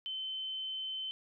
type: tone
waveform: sine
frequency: 3070 Hz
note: G7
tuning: 37 cents flat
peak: -36 dBFS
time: 0.06-1.11 s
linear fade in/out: 0 ms
effects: none